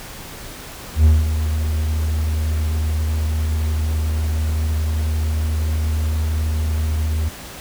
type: tone with ADSR envelope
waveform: triangle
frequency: 77.78 Hz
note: D#2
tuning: in tune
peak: -5 dBFS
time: 0.95-7.29 s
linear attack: 97 ms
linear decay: 200 ms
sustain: -10 dB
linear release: 7 ms
effects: pink hiss -35 dBFS RMS until 7.6 s